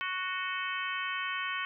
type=harmonic tone with a mistuned harmonic; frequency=370 Hz; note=F#4; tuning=in tune; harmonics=3 / 4 / 5 / 6 / 7 / 8; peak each=-37 / -38 / -39 / -40 / -40 / -41 dBFS; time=0.01-1.65 s; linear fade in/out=0 ms; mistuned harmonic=8; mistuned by=+66 cents; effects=none

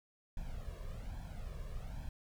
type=noise with flanger; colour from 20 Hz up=brown; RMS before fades=-43 dBFS; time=0.37-2.09 s; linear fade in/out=2 ms; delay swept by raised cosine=1.2 to 1.82 ms; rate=1.2 Hz; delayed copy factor=+0.8; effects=none

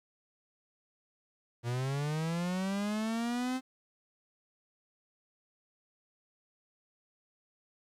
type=linear sweep; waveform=45% pulse; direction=up; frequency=116.54 to 261.6 Hz; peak=-31 dBFS; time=1.63-3.61 s; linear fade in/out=50 ms; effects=low-pass 10000 Hz 12 dB/octave + 11-bit

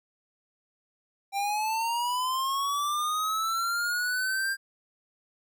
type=linear sweep; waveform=square; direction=up; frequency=784 to 1600 Hz; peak=-27 dBFS; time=1.32-4.57 s; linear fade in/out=50 ms; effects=none

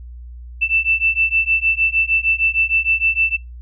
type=beating tone pair; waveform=sine; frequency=2657 / 2663.5 Hz; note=E7 / E7; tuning=+13 / +17 cents; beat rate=6.5 Hz; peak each=-17 / -17 dBFS; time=0.61-3.37 s; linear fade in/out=20 ms; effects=noise-tail reverb RT60 0.2 s tail -25 dB re dry + added 60 Hz sine -32 dBFS peak until 3.61 s

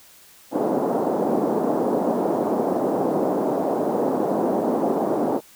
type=band-pass noise; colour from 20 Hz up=pink; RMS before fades=-22 dBFS; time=0.51-5.41 s; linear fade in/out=50 ms; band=230 to 800 Hz; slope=24 dB/octave; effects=white hiss -50 dBFS RMS until 5.55 s

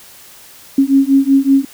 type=beating tone pair; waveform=sine; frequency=270.4 / 275.7 Hz; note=C#4 / C#4; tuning=-43 / -9 cents; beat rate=5.3 Hz; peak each=-11 dBFS; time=0.78-1.65 s; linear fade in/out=5 ms; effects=white hiss -40 dBFS RMS until 1.73 s

